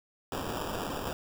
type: noise with sample-and-hold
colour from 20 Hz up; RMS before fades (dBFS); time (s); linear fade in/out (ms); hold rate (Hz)
violet; -35; 0.32-1.13; 0; 2100
effects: none